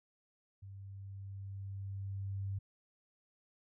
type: tone with level ramp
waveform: sine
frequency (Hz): 98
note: G2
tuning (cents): 0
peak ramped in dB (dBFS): -47 to -35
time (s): 0.62-2.59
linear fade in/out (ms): 10
effects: none